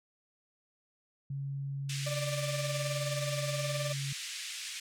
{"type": "tone", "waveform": "sine", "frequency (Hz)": 138.5, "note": "C#3", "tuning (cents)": -1, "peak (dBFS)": -34, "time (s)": [1.3, 4.13], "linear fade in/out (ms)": 5}
{"type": "band-pass noise", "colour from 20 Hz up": "pink", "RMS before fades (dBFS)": -41, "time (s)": [1.89, 4.8], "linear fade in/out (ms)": 5, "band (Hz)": [2100, 9000], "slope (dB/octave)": 24}
{"type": "tone with tremolo", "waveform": "40% pulse", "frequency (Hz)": 590, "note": "D5", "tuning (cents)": 8, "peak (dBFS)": -32, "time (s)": [2.06, 3.93], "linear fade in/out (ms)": 10, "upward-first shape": "sine", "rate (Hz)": 19, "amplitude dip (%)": 65}
{"effects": []}